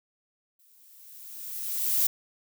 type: noise with exponential growth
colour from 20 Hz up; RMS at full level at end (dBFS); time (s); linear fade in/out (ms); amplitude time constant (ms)
violet; -22; 0.59-2.07; 5; 320
effects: none